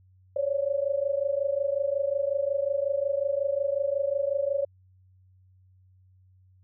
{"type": "tone pair together", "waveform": "sine", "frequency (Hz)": [547, 572.5], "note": ["C#5", "D5"], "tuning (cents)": [-23, -44], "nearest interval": "minor second", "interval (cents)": 79, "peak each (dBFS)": -27, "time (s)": [0.36, 4.65], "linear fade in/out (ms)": 5, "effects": ["added 93 Hz sine -56 dBFS peak until 6.63 s"]}